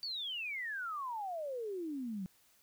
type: exponential sweep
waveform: sine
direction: down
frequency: 4643 to 180.5 Hz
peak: -37 dBFS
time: 0.03-2.26 s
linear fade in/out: 0 ms
effects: white hiss -68 dBFS RMS until 2.62 s